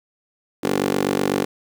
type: tone with high-pass filter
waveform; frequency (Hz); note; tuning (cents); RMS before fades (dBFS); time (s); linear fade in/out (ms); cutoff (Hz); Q
15% pulse; 48.01; G1; -35; -21; 0.63-1.45; 10; 310; 5.2
effects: 8-bit